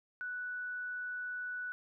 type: tone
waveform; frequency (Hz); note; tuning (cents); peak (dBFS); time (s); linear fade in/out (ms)
sine; 1481; F#6; +1; -37; 0.21-1.72; 0
effects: none